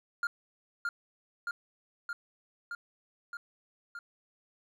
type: tone with echo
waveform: triangle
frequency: 1406 Hz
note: F6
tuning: 11 cents sharp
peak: -26 dBFS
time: 0.23-0.27 s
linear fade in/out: 2 ms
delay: 620 ms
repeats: 6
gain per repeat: -2 dB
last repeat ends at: 3.99 s
effects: none